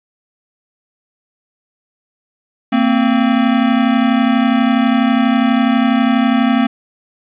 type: tone pair together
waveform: square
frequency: 228.6 / 260.8 Hz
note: A#3 / C4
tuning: -34 / -5 cents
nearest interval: major second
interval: 229 cents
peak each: -14 dBFS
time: 2.72-6.67 s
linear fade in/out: 10 ms
effects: resampled to 8000 Hz + 7-bit